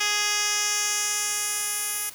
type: tone with band-pass filter sweep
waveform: 10% pulse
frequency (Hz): 415.3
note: G#4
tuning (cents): 0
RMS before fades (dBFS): -26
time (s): 0-2.1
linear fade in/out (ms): 10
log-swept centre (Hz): 4400 to 12000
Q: 1.5
effects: white hiss -45 dBFS RMS until 2.14 s